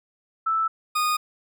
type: tone pair in turn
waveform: sine / 40% pulse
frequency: 1318.5 / 1233.4 Hz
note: E6 / D#6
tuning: 0 / -16 cents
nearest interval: minor second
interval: 116 cents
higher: first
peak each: -20 dBFS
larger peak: neither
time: 0.46-0.68 / 0.95-1.17 s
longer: neither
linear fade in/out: 10 ms
effects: none